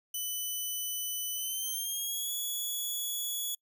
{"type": "tone with pitch glide", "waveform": "5% pulse", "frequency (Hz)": [3000, 3387], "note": ["F#7", "G#7"], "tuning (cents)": [23, 33], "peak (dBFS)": -25, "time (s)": [0.14, 3.55], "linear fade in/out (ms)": 5, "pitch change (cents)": 210, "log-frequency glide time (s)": [1.35, 2.31], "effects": ["noise-tail reverb RT60 0.1 s tail -26 dB re dry"]}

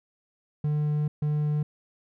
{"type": "tone bursts at uneven times", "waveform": "triangle", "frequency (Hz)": 149.7, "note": "D3", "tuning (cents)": 33, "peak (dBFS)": -21, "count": 2, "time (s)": [[0.64, 1.08], [1.22, 1.63]], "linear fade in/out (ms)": 5, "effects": []}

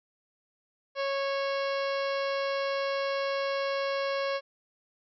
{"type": "harmonic tone with a mistuned harmonic", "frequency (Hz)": 551, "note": "C#5", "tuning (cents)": -11, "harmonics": [1, 2, 3, 4, 5, 6, 7, 8, 9, 10], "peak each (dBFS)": [-29, -35, -39, -41, -43, -45, -46, -47, -48, -49], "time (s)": [0.95, 4.41], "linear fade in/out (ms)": 50, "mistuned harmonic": 7, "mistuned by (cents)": 73, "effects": []}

